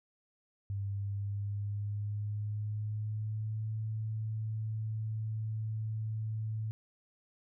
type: tone with pitch glide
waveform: sine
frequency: 99.8 to 109.46 Hz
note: G2 to A2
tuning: +32 to -9 cents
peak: -33 dBFS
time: 0.7-6.71 s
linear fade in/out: 0 ms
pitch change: +159 cents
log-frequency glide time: 0.96-3.73 s
effects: none